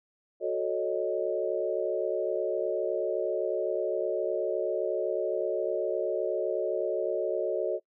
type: chord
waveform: sine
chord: D# half-diminished seventh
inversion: first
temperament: equal with one note detuned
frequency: 368.5 / 440 / 554.4 / 622.3 Hz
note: F#4 / A4 / C#5 / D#5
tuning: -7 / 0 / 0 / 0 cents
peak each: -32 dBFS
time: 0.4-7.8 s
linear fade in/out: 50 ms
effects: noise-tail reverb RT60 0.1 s tail -23 dB re dry